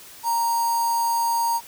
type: tone with notch filter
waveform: square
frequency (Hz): 930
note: A#5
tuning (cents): -4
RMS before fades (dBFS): -22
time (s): 0.23-1.61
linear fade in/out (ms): 50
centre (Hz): 2700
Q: 0.89
effects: white hiss -44 dBFS RMS until 1.67 s